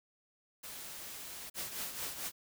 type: noise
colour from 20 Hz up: white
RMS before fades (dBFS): -46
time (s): 0.63-1.5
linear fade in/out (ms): 10
type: noise with tremolo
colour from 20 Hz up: white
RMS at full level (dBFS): -38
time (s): 1.54-2.32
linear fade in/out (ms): 50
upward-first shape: triangle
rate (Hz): 4.5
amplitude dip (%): 65
effects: none

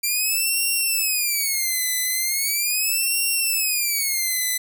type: tone with vibrato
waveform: 5% pulse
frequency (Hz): 2349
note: D7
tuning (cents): 0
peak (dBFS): -11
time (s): 0.03-4.58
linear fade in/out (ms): 10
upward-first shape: sine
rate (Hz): 0.39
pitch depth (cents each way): 270
effects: none

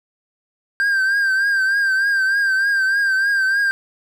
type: tone with vibrato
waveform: triangle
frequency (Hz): 1584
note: G6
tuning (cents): +18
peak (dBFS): -13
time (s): 0.8-3.71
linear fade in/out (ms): 0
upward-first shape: triangle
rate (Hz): 3.3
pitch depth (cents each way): 65
effects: none

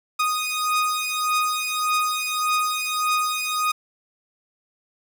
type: beating tone pair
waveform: sawtooth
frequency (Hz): 1241 / 1242.7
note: D#6 / D#6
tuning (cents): -5 / -3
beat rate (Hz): 1.7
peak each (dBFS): -21 / -20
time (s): 0.19-3.72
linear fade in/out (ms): 10
effects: none

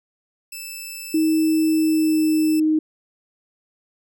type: tone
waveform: 10% pulse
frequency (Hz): 2637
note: E7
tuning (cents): 0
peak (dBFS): -23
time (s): 0.52-2.6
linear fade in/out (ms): 5
type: tone with pitch glide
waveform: sine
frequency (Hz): 315.2 to 311.4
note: D#4 to D#4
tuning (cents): +23 to +2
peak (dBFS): -15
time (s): 1.14-2.79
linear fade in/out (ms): 5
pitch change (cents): -21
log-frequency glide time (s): 1.71-2.3
effects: none

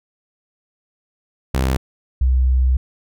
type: tone pair in turn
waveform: sawtooth / sine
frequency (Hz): 65.5 / 63.93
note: C2 / C2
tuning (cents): +2 / -40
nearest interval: unison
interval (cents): 42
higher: first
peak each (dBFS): -12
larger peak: neither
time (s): 1.54-1.77 / 2.21-2.77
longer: second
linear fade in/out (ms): 5
effects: none

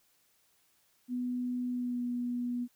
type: tone with pitch glide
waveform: sine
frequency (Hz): 247.7 to 243.7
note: B3 to B3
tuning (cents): +5 to -23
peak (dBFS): -31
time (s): 1.08-2.68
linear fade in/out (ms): 50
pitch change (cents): -28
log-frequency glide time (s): 1.71-2.02
effects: white hiss -70 dBFS RMS until 2.75 s

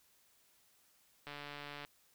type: click train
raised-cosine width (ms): 0.3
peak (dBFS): -30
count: 85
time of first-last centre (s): 1.27-1.849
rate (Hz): 145
effects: white hiss -70 dBFS RMS until 2.14 s

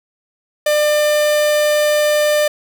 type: tone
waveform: 45% pulse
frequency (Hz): 598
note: D5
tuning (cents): +31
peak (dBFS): -12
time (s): 0.66-2.48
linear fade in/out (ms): 5
effects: none

